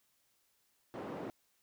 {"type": "band-pass noise", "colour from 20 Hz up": "white", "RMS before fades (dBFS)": -43, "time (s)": [0.94, 1.3], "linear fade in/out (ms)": 0, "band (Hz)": [180, 580], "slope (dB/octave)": 12, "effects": ["white hiss -75 dBFS RMS until 1.62 s"]}